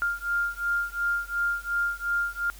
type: beating tone pair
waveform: sine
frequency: 1400 / 1402.8 Hz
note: F6 / F6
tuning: +4 / +7 cents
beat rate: 2.8 Hz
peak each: -28 dBFS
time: 0.02-2.5 s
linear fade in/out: 0 ms
effects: added 48 Hz sine -45 dBFS peak until 2.59 s + white hiss -50 dBFS RMS until 2.59 s